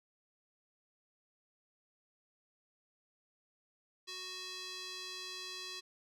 square tone with band-pass filter, 370 Hz, F#4, in tune, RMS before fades -45 dBFS, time 4.07-5.81 s, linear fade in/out 20 ms, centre 4400 Hz, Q 2.2, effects none

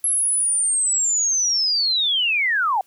sine linear sweep, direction down, 11175 to 729 Hz, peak -17 dBFS, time 0.04-2.81 s, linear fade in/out 2 ms, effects white hiss -60 dBFS RMS until 2.86 s

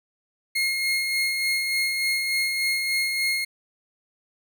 30% pulse tone with tremolo, 2149 Hz, C7, 46 cents sharp, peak -18 dBFS, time 0.55-3.45 s, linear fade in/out 10 ms, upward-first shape sine, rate 3.4 Hz, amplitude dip 35%, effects none

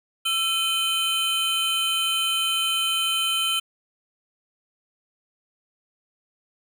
square tone cluster, 1342 / 2497 / 3067 Hz, E6 / D#7 / G7, +31 / +6 / -38 cents, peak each -31 / -31 / -23 dBFS, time 0.25-3.6 s, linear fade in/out 10 ms, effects 10-bit

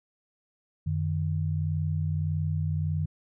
sine tone pair together, 91.93 / 153.6 Hz, F#2 / D#3, -11 / -22 cents, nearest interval major sixth, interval 889 cents, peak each -28 dBFS, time 0.86-3.06 s, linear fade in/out 10 ms, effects none

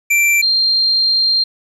square / sine tone pair in turn, 2349 / 4185 Hz, D7 / C8, 0 / 0 cents, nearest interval minor seventh, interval 1000 cents, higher second, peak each -11 dBFS, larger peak neither, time 0.1-0.42 / 0.42-1.44 s, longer second, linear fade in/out 10 ms, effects resampled to 32000 Hz + 8-bit

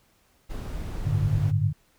brown noise, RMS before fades -33 dBFS, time 0.49-1.52 s, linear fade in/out 20 ms
sine chord, G suspended second, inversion none, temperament equal with one note detuned, 98 / 107.99 / 146.83 Hz, G2 / A2 / D3, 0 / -32 / 0 cents, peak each -25 dBFS, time 1.05-1.73 s, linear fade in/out 20 ms
effects pink hiss -64 dBFS RMS until 1.98 s

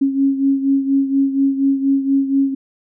sine beating tone pair, 272.8 / 277 Hz, C#4 / C#4, -28 / -1 cents, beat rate 4.2 Hz, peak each -14 / -20 dBFS, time 0.01-2.55 s, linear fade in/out 10 ms, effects none

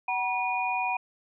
sine tone cluster, 751 / 961 / 2449 Hz, F#5 / B5 / D#7, +26 / -48 / -28 cents, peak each -30 dBFS, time 0.08-0.97 s, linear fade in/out 5 ms, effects none

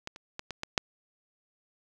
clicks, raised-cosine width 0.2 ms, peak -19 / -28 / -19 / -19 / -16 / -6 dBFS, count 6, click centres 0.074 / 0.161 / 0.394 / 0.507 / 0.634 / 0.778 s, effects none

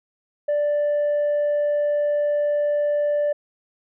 sine tone, 587.3 Hz, D5, in tune, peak -16 dBFS, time 0.48-3.33 s, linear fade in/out 10 ms, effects tanh soft clip ceiling -17 dBFS

